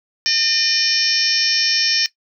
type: harmonic tone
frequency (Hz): 606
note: D#5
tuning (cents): -46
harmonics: 3 / 4 / 5 / 6 / 7 / 8 / 9 / 10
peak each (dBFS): -25 / -24 / -26 / -29 / -26 / -24 / -17 / -29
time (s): 0.26-2.06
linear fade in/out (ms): 0
effects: noise-tail reverb RT60 0.1 s tail -17 dB re dry